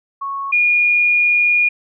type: tone pair in turn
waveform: sine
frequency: 1104 / 2434 Hz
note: C#6 / D#7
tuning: -7 / -39 cents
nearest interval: octave + major second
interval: 1368 cents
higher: second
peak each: -21 / -11 dBFS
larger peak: second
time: 0.21-0.52 / 0.52-1.69 s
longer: second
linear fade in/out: 10 ms
effects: none